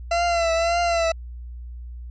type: tone with vibrato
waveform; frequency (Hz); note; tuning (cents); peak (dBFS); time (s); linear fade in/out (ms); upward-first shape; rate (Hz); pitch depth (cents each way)
40% pulse; 676; E5; +43; -18; 0.11-1.12; 5; triangle; 1.8; 56
effects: added 60 Hz sine -33 dBFS peak until 2.1 s + resampled to 16000 Hz